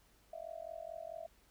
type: tone with amplitude modulation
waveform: sine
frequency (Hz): 657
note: E5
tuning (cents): -6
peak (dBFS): -39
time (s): 0.33-1.27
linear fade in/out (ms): 5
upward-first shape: sine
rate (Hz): 44.6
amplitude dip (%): 100
effects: added 50 Hz sine -70 dBFS peak until 1.5 s + pink hiss -69 dBFS RMS until 1.5 s